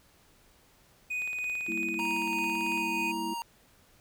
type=tone with tremolo; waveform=triangle; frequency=2489 Hz; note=D#7; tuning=in tune; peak=-28 dBFS; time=1.1-3.12 s; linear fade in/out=10 ms; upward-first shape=triangle; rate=3.2 Hz; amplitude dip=30%
type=click train; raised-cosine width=0.3 ms; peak=-31 dBFS; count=29; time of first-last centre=1.22-2.776 s; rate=18 Hz
type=chord; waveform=sine; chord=E diminished; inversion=first; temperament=equal; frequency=196 / 233.1 / 329.6 Hz; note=G3 / Bb3 / E4; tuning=0 / 0 / 0 cents; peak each=-41 / -39 / -35 dBFS; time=1.68-3.34 s; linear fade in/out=5 ms
type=tone with vibrato; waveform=square; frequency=932.3 Hz; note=A#5; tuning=in tune; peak=-34 dBFS; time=1.99-3.42 s; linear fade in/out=0 ms; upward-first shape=square; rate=1.8 Hz; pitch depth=9 cents each way
effects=pink hiss -62 dBFS RMS until 4 s